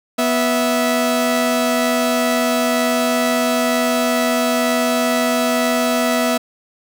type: tone pair together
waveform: sawtooth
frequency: 245.4 / 655.1 Hz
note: B3 / E5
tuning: -11 / -11 cents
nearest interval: octave + perfect fourth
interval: 1700 cents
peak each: -14 dBFS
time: 0.18-6.38 s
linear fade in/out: 10 ms
effects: none